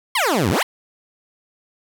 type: exponential two-way sweep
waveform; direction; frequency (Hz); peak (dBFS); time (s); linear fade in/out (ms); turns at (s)
15% pulse; down then up; 1133 to 80 to 1133; -10; 0.15-0.63; 5; 0.5
effects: none